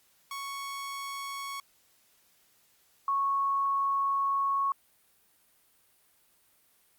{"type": "tone pair in turn", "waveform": ["sawtooth", "sine"], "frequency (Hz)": [1108.7, 1104], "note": ["C#6", "C#6"], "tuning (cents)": [0, -7], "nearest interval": "unison", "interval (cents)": 7, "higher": "first", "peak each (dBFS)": [-32, -25], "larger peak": "second", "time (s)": [[0.31, 1.6], [3.08, 4.72]], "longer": "second", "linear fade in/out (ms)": 2, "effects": ["white hiss -66 dBFS RMS until 6.98 s", "Opus 48 kbps"]}